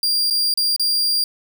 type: tone with dropouts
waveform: 40% pulse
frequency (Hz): 4775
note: D8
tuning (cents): +28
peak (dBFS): -15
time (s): 0.03-1.24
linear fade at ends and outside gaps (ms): 2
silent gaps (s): 0.301-0.307 / 0.54-0.574 / 0.763-0.796
effects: none